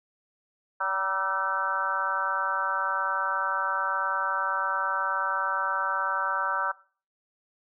harmonic tone with a mistuned harmonic, 191.5 Hz, G3, 40 cents flat, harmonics 3 / 4 / 5 / 6 / 7 / 8, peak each -37 / -37 / -30 / -33 / -30 / -31 dBFS, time 0.8-6.72 s, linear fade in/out 10 ms, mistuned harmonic 6, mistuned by +45 cents, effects noise-tail reverb RT60 0.4 s tail -19 dB re dry

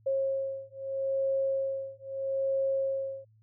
sine beating tone pair, 540 / 540.78 Hz, C#5 / C#5, -45 / -43 cents, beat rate 0.78 Hz, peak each -31 dBFS, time 0.06-3.25 s, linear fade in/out 10 ms, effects added 109 Hz sine -59 dBFS peak until 3.42 s

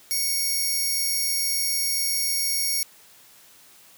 5% pulse tone pair together, 2217 / 5586 Hz, C#7 / F8, 0 / -1 cents, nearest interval octave + major third, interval 1599 cents, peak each -18 dBFS, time 0.11-2.83 s, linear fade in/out 0 ms, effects white hiss -52 dBFS RMS until 3.97 s + high-pass 80 Hz 12 dB/octave

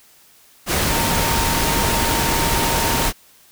sine tone in noise, 920 Hz, A#5, 23 cents flat, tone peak -24 dBFS, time 0.87-3.11 s, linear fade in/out 50 ms, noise pink, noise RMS -19 dBFS, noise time 0.66-3.13 s, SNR -8 dB, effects white hiss -51 dBFS RMS until 3.51 s

